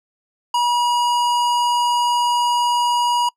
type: tone with hard clipping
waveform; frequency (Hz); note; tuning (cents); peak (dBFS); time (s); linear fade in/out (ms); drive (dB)
sine; 963; B5; -44; -17; 0.54-3.29; 5; 15
effects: noise-tail reverb RT60 0.1 s tail -25 dB re dry